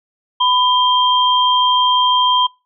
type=tone pair together; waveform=sine; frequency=1000 / 3183 Hz; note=B5 / G7; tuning=+21 / +26 cents; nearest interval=octave + minor sixth; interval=2005 cents; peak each=-13 / -15 dBFS; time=0.4-2.47 s; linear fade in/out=10 ms; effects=noise-tail reverb RT60 0.3 s tail -26 dB re dry